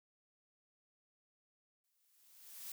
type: noise with exponential growth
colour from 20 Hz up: blue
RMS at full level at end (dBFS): -45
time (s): 1.84-2.72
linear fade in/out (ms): 2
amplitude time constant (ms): 190
effects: none